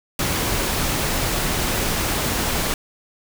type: noise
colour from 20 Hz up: pink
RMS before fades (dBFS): -22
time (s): 0.19-2.74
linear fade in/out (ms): 2
effects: none